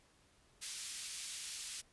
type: band-pass noise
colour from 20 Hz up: white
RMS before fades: -45 dBFS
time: 0.61-1.82 s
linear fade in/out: 20 ms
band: 2600 to 9700 Hz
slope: 12 dB/octave
effects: pink hiss -69 dBFS RMS until 1.92 s + resampled to 24000 Hz